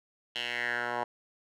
10% pulse tone with band-pass filter sweep, 120.6 Hz, B2, 41 cents flat, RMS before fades -33 dBFS, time 0.35-1.04 s, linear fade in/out 10 ms, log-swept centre 3100 to 980 Hz, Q 3.9, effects none

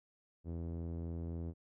sawtooth tone with low-pass filter, 83.7 Hz, E2, 27 cents sharp, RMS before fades -41 dBFS, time 0.44-1.54 s, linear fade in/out 50 ms, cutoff 400 Hz, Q 1, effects none

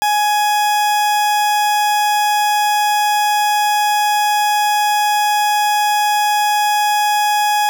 40% pulse tone, 836 Hz, G#5, 11 cents sharp, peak -12 dBFS, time 0.02-7.69 s, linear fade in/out 0 ms, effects none

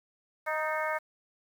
harmonic tone with a mistuned harmonic, 311.1 Hz, D#4, in tune, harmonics 2 / 3 / 4 / 5 / 6 / 7, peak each -33 / -35 / -36 / -37 / -38 / -38 dBFS, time 0.46-0.99 s, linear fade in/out 20 ms, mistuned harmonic 6, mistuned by -51 cents, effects 9-bit

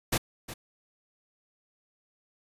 pink noise with echo, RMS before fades -26 dBFS, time 0.12-0.18 s, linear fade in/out 10 ms, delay 360 ms, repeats 1, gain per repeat -14 dB, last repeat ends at 0.54 s, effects resampled to 32000 Hz

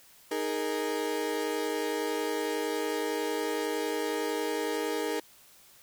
35% pulse chord, D# suspended fourth, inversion none, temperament equal, 311.1 / 415.3 / 466.2 Hz, D#4 / G#4 / A#4, 0 / 0 / 0 cents, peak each -33 / -32 / -31 dBFS, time 0.31-5.2 s, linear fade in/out 5 ms, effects white hiss -57 dBFS RMS until 5.82 s

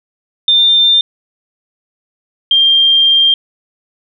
sine tone pair in turn, 3598 / 3189 Hz, A7 / G7, +38 / +29 cents, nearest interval major second, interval 209 cents, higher first, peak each -6 dBFS, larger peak neither, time 0.48-1.01 / 2.51-3.34 s, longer second, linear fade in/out 2 ms, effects none

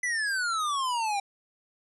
square exponential sweep, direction down, 2012 to 784 Hz, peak -27 dBFS, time 0.03-1.2 s, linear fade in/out 5 ms, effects resampled to 24000 Hz

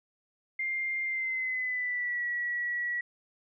sine tone with pitch glide, 2106 to 1931.2 Hz, C7 to B6, +11 to -39 cents, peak -29 dBFS, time 0.59-3.01 s, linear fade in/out 5 ms, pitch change -150 cents, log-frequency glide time 1.04-2.24 s, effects none

